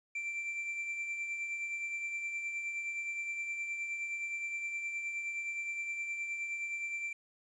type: tone with tremolo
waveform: triangle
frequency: 2349 Hz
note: D7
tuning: in tune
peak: -32 dBFS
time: 0.15-7.13 s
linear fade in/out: 5 ms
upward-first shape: triangle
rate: 9.6 Hz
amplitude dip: 45%
effects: resampled to 22050 Hz + 11-bit